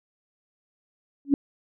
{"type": "tone with exponential growth", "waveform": "sine", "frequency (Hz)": 280.8, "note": "C#4", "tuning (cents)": 22, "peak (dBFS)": -11, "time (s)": [1.25, 1.34], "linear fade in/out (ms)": 1, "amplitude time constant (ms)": 18, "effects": []}